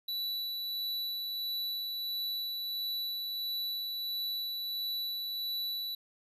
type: tone with tremolo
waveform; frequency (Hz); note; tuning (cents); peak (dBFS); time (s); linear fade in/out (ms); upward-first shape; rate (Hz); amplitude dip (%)
square; 3951; B7; 0; -33; 0.08-5.95; 5; sine; 1.5; 25
effects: resampled to 32000 Hz